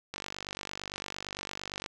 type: click train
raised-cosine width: 0.2 ms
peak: -19 dBFS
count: 85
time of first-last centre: 0.14-1.861 s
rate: 48.8 Hz
effects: none